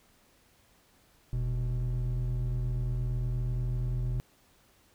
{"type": "tone pair together", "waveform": "triangle", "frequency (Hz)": [44.01, 123.47], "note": ["F1", "B2"], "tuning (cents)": [14, 0], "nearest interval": "octave + tritone", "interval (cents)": 1786, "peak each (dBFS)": [-28, -27], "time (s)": [1.33, 4.2], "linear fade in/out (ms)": 0, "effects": ["tanh soft clip ceiling -23 dBFS", "pink hiss -64 dBFS RMS until 4.94 s"]}